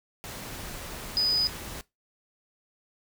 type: tone in noise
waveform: sine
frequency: 4978 Hz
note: D#8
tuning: in tune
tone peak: -21 dBFS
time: 1.17-1.47 s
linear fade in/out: 0 ms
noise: pink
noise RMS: -39 dBFS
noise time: 0.24-1.81 s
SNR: +15 dB
effects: noise-tail reverb RT60 0.2 s tail -20 dB re dry